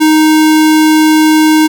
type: tone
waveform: square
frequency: 311.1 Hz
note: D#4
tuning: in tune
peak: -5 dBFS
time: 0-1.68 s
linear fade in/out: 20 ms
effects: none